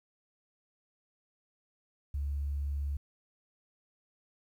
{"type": "tone", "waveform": "sine", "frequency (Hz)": 71.2, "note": "C#2", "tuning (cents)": 47, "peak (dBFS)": -30, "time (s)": [2.14, 2.97], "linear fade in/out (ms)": 5, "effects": ["tanh soft clip ceiling -26 dBFS", "11-bit"]}